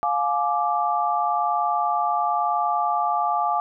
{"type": "chord", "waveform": "sine", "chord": "D diminished", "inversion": "first", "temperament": "just", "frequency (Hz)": [704.8, 845.8, 1174.7], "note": ["F5", "Ab5", "D6"], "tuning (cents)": [16, 31, 0], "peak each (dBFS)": -24, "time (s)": [0.03, 3.6], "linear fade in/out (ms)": 0, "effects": []}